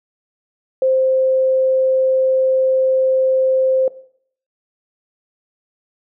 sine tone, 523.3 Hz, C5, in tune, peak -12 dBFS, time 0.82-3.88 s, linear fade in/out 2 ms, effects noise-tail reverb RT60 0.6 s tail -18 dB re dry

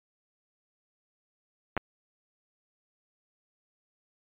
clicks, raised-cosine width 0.5 ms, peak -14 dBFS, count 2, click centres 1.767 / 1.776 s, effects resampled to 8000 Hz

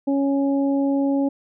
harmonic tone, 277.2 Hz, C#4, in tune, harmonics 1 / 2 / 3, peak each -18 / -26 / -33 dBFS, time 0.07-1.29 s, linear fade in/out 10 ms, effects none

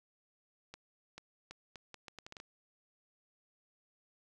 accelerating click train, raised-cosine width 0.2 ms, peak -30 dBFS, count 11, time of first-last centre 0.74-2.401 s, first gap 440 ms, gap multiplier 0.75, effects none

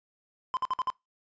triangle tone bursts, 1029 Hz, C6, 29 cents flat, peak -24 dBFS, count 5, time 0.54-0.901 s, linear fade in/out 0 ms, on 29 ms, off 54 ms, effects noise-tail reverb RT60 0.2 s tail -24 dB re dry + resampled to 16000 Hz

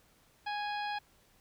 harmonic tone, 829 Hz, G#5, 3 cents flat, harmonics 1 / 2 / 3 / 4 / 5 / 6, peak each -35 / -41 / -45 / -47 / -49 / -51 dBFS, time 0.46-0.99 s, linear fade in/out 10 ms, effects pink hiss -66 dBFS RMS until 1.4 s

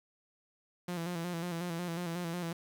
sawtooth tone with vibrato, 172 Hz, F3, 26 cents flat, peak -31 dBFS, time 0.88-2.53 s, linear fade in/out 5 ms, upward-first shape square, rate 5.5 Hz, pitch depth 53 cents each way, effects 10-bit

